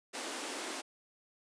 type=high-pass noise; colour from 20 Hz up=pink; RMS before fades=-40 dBFS; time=0.13-0.82 s; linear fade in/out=20 ms; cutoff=250 Hz; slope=48 dB/octave; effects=resampled to 22050 Hz